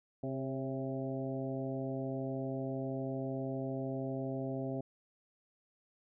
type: harmonic tone with a mistuned harmonic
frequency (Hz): 132.7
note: C3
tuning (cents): +25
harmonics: 1 / 2 / 3 / 4 / 5 / 6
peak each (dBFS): -40 / -39 / -43 / -44 / -43 / -54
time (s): 0.23-4.81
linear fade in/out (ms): 5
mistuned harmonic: 4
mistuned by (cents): +41
effects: none